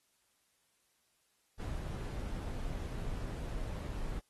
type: noise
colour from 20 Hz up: brown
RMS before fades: -39 dBFS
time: 1.59-4.2 s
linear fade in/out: 10 ms
effects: white hiss -75 dBFS RMS until 4.29 s + AAC 32 kbps